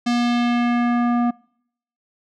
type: tone with low-pass filter sweep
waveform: square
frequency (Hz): 240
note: B3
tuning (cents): -49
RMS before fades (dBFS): -19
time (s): 0.06-1.31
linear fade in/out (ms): 10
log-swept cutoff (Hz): 5500 to 980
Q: 1.3
effects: noise-tail reverb RT60 0.7 s tail -26 dB re dry